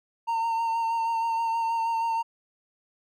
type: tone with vibrato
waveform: triangle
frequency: 914 Hz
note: A#5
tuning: 34 cents flat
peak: -22 dBFS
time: 0.27-2.23 s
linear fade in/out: 20 ms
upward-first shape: sine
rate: 6.3 Hz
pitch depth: 21 cents each way
effects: none